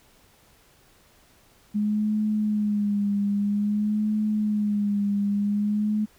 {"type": "tone with vibrato", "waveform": "sine", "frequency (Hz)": 207.7, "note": "G#3", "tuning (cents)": 0, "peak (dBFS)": -21, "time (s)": [1.74, 6.06], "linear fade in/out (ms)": 20, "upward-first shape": "sine", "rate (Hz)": 0.51, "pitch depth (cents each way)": 47, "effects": ["pink hiss -58 dBFS RMS until 6.18 s"]}